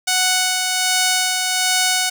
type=tone with tremolo; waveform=5% pulse; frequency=740 Hz; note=F#5; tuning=in tune; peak=-3 dBFS; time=0.07-2.1 s; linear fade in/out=10 ms; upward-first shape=sine; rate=1.3 Hz; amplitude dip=35%; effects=none